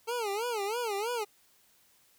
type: tone with vibrato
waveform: 25% pulse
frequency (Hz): 440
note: A4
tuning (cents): 0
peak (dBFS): -27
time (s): 0.07-1.25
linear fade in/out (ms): 20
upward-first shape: sine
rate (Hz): 3.1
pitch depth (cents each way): 190
effects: white hiss -65 dBFS RMS until 2.18 s